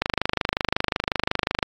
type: click train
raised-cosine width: 0.3 ms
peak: -4 dBFS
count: 42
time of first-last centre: 0.02-1.628 s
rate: 25.5 Hz
effects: AAC 48 kbps